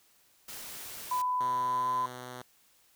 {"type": "noise", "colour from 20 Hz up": "white", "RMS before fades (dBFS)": -43, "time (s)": [0.48, 1.22], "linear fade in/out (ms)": 5}
{"type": "tone with pitch glide", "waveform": "sine", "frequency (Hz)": [1000, 1012.8], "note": ["B5", "B5"], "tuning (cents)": [21, 43], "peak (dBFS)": -27, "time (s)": [1.11, 2.06], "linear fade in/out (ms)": 5, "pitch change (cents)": 22, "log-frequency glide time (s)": [1.6, 1.9]}
{"type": "tone", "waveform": "5% pulse", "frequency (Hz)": 125.2, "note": "B2", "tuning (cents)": 24, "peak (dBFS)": -30, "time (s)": [1.4, 2.42], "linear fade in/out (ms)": 5}
{"effects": ["white hiss -65 dBFS RMS until 2.95 s"]}